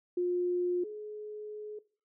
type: tone pair in turn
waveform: sine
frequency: 355.9 / 423.2 Hz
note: F4 / G#4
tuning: +33 / +33 cents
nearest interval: minor third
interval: 300 cents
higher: second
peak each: -27 / -38 dBFS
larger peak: first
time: 0.17-0.84 / 0.84-1.79 s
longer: second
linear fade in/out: 5 ms
effects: noise-tail reverb RT60 0.4 s tail -19 dB re dry